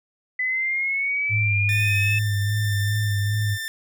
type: linear sweep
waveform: sine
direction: up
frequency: 2001 to 2611 Hz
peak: -21 dBFS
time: 0.39-2.19 s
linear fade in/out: 5 ms
type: tone with vibrato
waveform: sine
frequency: 103.6 Hz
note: G#2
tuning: 4 cents flat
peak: -20 dBFS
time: 1.29-3.58 s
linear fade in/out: 50 ms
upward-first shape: sine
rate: 2.5 Hz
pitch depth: 45 cents each way
type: tone with tremolo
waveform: sawtooth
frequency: 1787 Hz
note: A6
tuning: 26 cents sharp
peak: -24 dBFS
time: 1.69-3.68 s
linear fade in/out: 0 ms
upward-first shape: sine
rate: 1.1 Hz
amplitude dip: 25%
effects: none